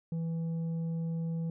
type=tone with tanh clipping; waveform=sine; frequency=164.81 Hz; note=E3; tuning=in tune; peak=-32 dBFS; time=0.12-1.5 s; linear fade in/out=2 ms; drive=5 dB; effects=none